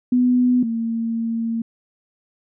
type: tone pair in turn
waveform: sine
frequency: 248.5 / 228.5 Hz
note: B3 / A#3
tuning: +11 / -34 cents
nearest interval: minor second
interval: 145 cents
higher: first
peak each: -13 / -20 dBFS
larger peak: first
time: 0.12-0.63 / 0.63-1.62 s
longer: second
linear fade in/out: 5 ms
effects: none